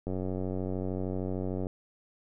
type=click train; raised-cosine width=2 ms; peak=-21 dBFS; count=150; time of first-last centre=0.07-1.669 s; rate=93.2 Hz; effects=none